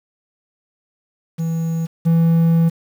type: tone pair in turn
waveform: triangle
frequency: 164.1 / 165.62 Hz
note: E3 / E3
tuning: -8 / +8 cents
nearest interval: unison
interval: 16 cents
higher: second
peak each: -16 / -9 dBFS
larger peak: second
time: 1.38-1.87 / 2.05-2.7 s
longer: second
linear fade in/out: 20 ms
effects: 7-bit